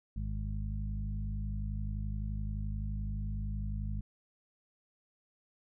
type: harmonic tone with a mistuned harmonic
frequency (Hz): 51.91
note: G#1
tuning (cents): 0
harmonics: 1 / 2 / 3 / 4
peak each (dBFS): -35 / -39 / -45 / -44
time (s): 0.16-4.01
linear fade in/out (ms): 5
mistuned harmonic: 1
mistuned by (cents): +16
effects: none